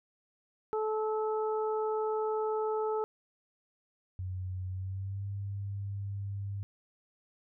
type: harmonic tone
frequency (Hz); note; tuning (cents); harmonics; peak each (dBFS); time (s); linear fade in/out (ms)
433.6; A4; -25; 1 / 2 / 3; -30 / -36 / -40; 0.73-3.04; 0
type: tone with pitch glide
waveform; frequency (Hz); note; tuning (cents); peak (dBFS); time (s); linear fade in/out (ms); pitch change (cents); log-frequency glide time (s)
sine; 92.5 to 99.71; F#2 to G2; 0 to +30; -34; 4.19-6.63; 0; +130; 4.68-5.26
effects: none